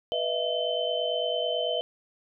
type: tone cluster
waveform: sine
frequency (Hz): 490.3 / 618 / 667 / 3069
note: B4 / D#5 / E5 / G7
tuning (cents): -13 / -12 / +20 / -37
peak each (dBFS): -31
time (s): 0.12-1.81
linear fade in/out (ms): 0
effects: none